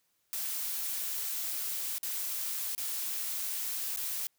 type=noise with dropouts; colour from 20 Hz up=blue; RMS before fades=-35 dBFS; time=0.33-4.27 s; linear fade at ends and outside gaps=0 ms; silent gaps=1.982-2.031 / 2.75-2.779 / 3.962-3.972 s; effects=white hiss -75 dBFS RMS until 4.38 s